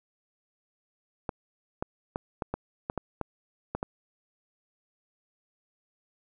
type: clicks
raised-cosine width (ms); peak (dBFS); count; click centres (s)
1; -16; 10; 1.292 / 1.825 / 2.159 / 2.422 / 2.54 / 2.899 / 2.977 / 3.213 / 3.75 / 3.829
effects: none